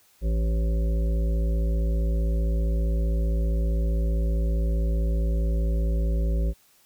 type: harmonic tone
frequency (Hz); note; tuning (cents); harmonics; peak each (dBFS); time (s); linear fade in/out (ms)
55.3; A1; +9; 1 / 3 / 5 / 7 / 9 / 10; -21 / -32 / -41 / -39 / -43 / -40; 0.21-6.54; 50
effects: white hiss -60 dBFS RMS until 6.85 s